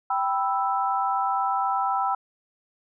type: chord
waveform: sine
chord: E minor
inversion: first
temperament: equal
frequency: 784 / 987.8 / 1318.5 Hz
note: G5 / B5 / E6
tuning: 0 / 0 / 0 cents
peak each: -25 / -27 / -27 dBFS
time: 0.1-2.15 s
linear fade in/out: 5 ms
effects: none